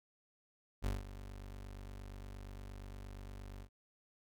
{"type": "tone with ADSR envelope", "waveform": "30% pulse", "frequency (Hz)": 48.57, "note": "G1", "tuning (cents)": -15, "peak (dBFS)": -30, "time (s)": [0.82, 3.69], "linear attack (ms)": 37, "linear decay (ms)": 170, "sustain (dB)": -14, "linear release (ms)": 79, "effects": []}